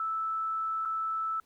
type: tone with dropouts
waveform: sine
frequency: 1315 Hz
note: E6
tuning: 5 cents flat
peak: -29 dBFS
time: 0-1.4 s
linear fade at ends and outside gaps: 2 ms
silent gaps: 0.852-0.856 s
effects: pink hiss -69 dBFS RMS until 1.45 s